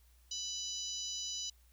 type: harmonic tone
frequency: 991 Hz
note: B5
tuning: 6 cents sharp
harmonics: 3 / 4 / 5 / 6 / 7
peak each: -45 / -44 / -45 / -42 / -47 dBFS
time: 0.31-1.5 s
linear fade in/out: 5 ms
effects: added 60 Hz sine -62 dBFS peak until 1.72 s + white hiss -71 dBFS RMS until 1.72 s